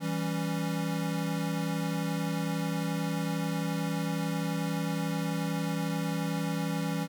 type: chord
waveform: square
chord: C# diminished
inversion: first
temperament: equal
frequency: 164.81 / 196 / 277.2 Hz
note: E3 / G3 / C#4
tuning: 0 / 0 / 0 cents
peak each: -32 / -36 / -36 dBFS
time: 0-7.08 s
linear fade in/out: 50 ms
effects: none